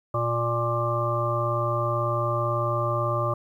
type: harmonic tone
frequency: 118.1 Hz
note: A#2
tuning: 23 cents sharp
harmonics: 1 / 3 / 5 / 7 / 9 / 10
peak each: -27 / -33 / -28 / -38 / -32 / -28 dBFS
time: 0.14-3.34 s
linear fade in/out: 5 ms
effects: 10-bit

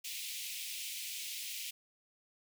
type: high-pass noise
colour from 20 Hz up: pink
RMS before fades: -42 dBFS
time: 0.04-1.71 s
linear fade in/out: 10 ms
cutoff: 2300 Hz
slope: 48 dB/octave
effects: none

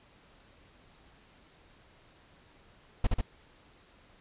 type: noise with echo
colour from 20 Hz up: brown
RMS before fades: -23 dBFS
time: 3.04-3.07 s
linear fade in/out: 5 ms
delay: 71 ms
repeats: 2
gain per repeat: -2 dB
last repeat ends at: 3.212 s
effects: pink hiss -60 dBFS RMS until 4.2 s + resampled to 8000 Hz

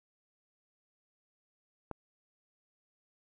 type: click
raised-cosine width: 1 ms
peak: -24 dBFS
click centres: 1.913 s
effects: none

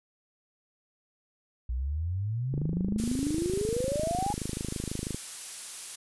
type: exponential sweep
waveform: sine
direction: up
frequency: 58.27 to 848 Hz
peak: -28 dBFS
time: 1.69-4.33 s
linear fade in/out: 5 ms
type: click train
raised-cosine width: 3 ms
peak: -20 dBFS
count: 69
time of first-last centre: 2.54-5.145 s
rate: 26.1 Hz
type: noise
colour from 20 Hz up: blue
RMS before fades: -37 dBFS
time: 2.98-5.96 s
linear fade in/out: 10 ms
effects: resampled to 24000 Hz

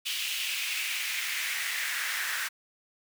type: noise with high-pass filter sweep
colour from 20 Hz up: pink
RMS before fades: -32 dBFS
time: 0.05-2.49 s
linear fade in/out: 20 ms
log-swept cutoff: 2900 to 1600 Hz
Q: 3.1
effects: none

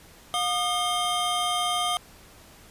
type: tone cluster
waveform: square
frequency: 715 / 1219 / 3160 Hz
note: F5 / D#6 / G7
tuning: +41 / -36 / +13 cents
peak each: -29 dBFS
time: 0.34-1.97 s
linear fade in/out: 0 ms
effects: pink hiss -51 dBFS RMS until 2.7 s + resampled to 32000 Hz

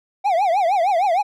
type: tone with vibrato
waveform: triangle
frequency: 740 Hz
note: F#5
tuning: in tune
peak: -13 dBFS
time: 0.24-1.23 s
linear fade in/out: 20 ms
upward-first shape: triangle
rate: 6.5 Hz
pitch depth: 250 cents each way
effects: none

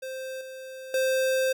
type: tone with level steps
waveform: square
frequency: 523.3 Hz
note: C5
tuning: in tune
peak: -34 / -39 / -23 dBFS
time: 0.02-1.53 s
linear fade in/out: 10 ms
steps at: 0.41 / 0.94 s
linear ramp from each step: 2 ms
effects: none

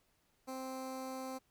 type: tone with notch filter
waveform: 15% pulse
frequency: 261.6 Hz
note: C4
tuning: in tune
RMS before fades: -43 dBFS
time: 0.47-1.39 s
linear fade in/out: 20 ms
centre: 2900 Hz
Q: 1.5
effects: pink hiss -75 dBFS RMS until 1.5 s

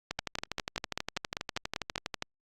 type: two click trains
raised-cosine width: 0.2 ms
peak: -14 / -15 dBFS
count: 10 / 27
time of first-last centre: 0.19-1.958 / 0.11-2.224 s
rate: 5.09 / 12.3 Hz
effects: Opus 48 kbps

